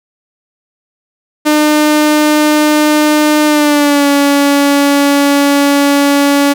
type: tone with pitch glide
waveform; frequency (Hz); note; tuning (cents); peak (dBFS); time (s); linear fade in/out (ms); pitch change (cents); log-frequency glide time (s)
sawtooth; 302 to 283.4; D4 to C#4; +48 to +38; -3; 1.45-6.54; 20; -110; 3.46-4.07
effects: none